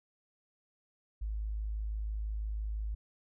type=tone; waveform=sine; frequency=53 Hz; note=G#1; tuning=36 cents sharp; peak=-33 dBFS; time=1.21-2.95 s; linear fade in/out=10 ms; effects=none